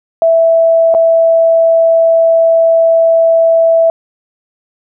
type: tone with dropouts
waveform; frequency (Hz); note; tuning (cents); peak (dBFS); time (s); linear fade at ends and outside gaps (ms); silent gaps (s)
sine; 659; E5; -1; -5; 0.22-3.9; 1; 0.941-0.948
effects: none